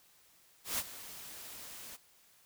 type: noise with ADSR envelope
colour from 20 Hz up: white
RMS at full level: -33 dBFS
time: 0.64-1.97 s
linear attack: 140 ms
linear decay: 49 ms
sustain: -15 dB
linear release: 18 ms
effects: white hiss -65 dBFS RMS until 2.45 s